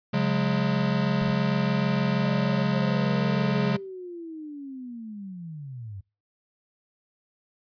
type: chord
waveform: square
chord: C# suspended fourth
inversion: none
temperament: equal with one note detuned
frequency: 138.59 / 181.19 / 207.7 Hz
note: C#3 / F#3 / G#3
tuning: 0 / -36 / 0 cents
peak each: -27 dBFS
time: 0.13-3.77 s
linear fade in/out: 10 ms
type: noise with exponential decay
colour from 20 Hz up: brown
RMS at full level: -38 dBFS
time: 1.21-1.56 s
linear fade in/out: 0 ms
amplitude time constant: 75 ms
type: linear sweep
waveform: sine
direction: down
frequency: 604 to 91.9 Hz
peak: -35 dBFS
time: 2.24-6.01 s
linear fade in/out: 10 ms
effects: noise-tail reverb RT60 0.3 s tail -26 dB re dry + resampled to 11025 Hz